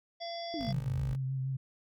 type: harmonic tone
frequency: 681 Hz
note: F5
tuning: 44 cents flat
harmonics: 1 / 3 / 5 / 7 / 8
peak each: -38 / -50 / -46 / -46 / -49 dBFS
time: 0.2-0.73 s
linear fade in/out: 20 ms
type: exponential sweep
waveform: sine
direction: down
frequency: 341.6 to 49 Hz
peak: -35 dBFS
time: 0.54-1.13 s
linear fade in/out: 0 ms
type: tone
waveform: 15% pulse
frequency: 51.91 Hz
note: G#1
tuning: in tune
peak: -36 dBFS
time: 0.59-1.16 s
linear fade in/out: 10 ms
type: tone with vibrato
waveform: sine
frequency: 132.6 Hz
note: C3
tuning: 23 cents sharp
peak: -31 dBFS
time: 0.67-1.57 s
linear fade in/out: 10 ms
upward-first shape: triangle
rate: 6.4 Hz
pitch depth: 33 cents each way
effects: none